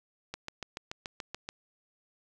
click train, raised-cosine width 0.2 ms, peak -20 dBFS, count 9, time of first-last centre 0.34-1.489 s, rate 6.96 Hz, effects none

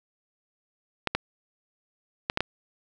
clicks, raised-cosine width 0.3 ms, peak -8 dBFS, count 5, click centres 1.073 / 1.15 / 2.299 / 2.374 / 2.406 s, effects none

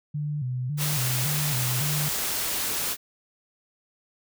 sine tone with vibrato, 136.8 Hz, C#3, 23 cents flat, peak -26 dBFS, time 0.14-2.09 s, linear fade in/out 10 ms, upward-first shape square, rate 1.8 Hz, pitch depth 140 cents each way
white noise, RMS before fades -28 dBFS, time 0.77-2.97 s, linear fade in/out 50 ms
effects none

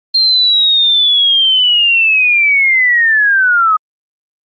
sine linear sweep, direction down, 4207 to 1244.5 Hz, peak -7 dBFS, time 0.14-3.77 s, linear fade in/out 10 ms, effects Opus 32 kbps

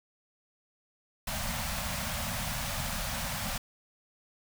pink band-stop noise, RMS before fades -34 dBFS, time 1.27-3.58 s, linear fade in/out 5 ms, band 250 to 540 Hz, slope 96 dB/octave, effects none

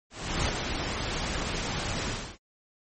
pink noise with ADSR envelope, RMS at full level -26 dBFS, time 0.1-2.38 s, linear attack 390 ms, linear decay 4 ms, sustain -5 dB, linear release 290 ms, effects MP3 32 kbps

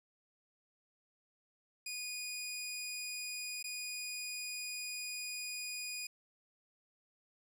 15% pulse tone with dropouts, 2465 Hz, D#7, 17 cents flat, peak -33 dBFS, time 1.86-6.07 s, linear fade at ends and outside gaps 5 ms, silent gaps 3.628-3.641 s, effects none

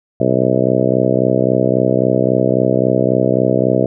harmonic tone, 63.7 Hz, C2, 46 cents flat, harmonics 2 / 3 / 4 / 5 / 6 / 7 / 8 / 9 / 10, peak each -20 / -20 / -20 / -20 / -20 / -20 / -20 / -20 / -20 dBFS, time 0.2-3.86 s, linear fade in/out 5 ms, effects none

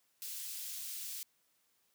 white high-pass noise, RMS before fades -43 dBFS, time 0.22-1.23 s, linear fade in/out 0 ms, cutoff 3500 Hz, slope 12 dB/octave, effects white hiss -75 dBFS RMS until 1.94 s + high-pass 80 Hz 12 dB/octave

